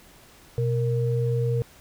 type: tone pair together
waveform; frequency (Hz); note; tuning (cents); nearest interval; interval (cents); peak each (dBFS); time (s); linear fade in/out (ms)
sine; 124 / 465.6; B2 / A#4; +7 / -2; octave + major seventh; 2291; -22 / -27; 0.58-1.62; 0
effects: pink hiss -52 dBFS RMS until 1.8 s